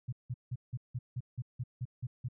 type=tone bursts; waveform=sine; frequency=123.47 Hz; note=B2; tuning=in tune; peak=-33 dBFS; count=11; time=0.08-2.286 s; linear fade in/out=10 ms; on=46 ms; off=170 ms; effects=none